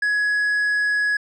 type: tone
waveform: triangle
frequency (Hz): 1678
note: G#6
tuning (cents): +17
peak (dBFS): -16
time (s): 0.02-1.17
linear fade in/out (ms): 5
effects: resampled to 22050 Hz